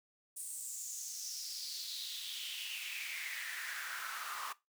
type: noise with high-pass filter sweep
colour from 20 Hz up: pink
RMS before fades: -43 dBFS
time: 0.36-4.53 s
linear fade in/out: 10 ms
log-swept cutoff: 9000 to 1100 Hz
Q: 4.7
effects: noise-tail reverb RT60 0.2 s tail -18 dB re dry